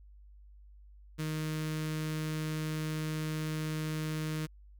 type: tone with notch filter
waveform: sawtooth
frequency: 155.6 Hz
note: D#3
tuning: in tune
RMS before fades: -35 dBFS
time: 1.18-4.47 s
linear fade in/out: 20 ms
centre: 750 Hz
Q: 1.1
effects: added 50 Hz sine -52 dBFS peak until 4.79 s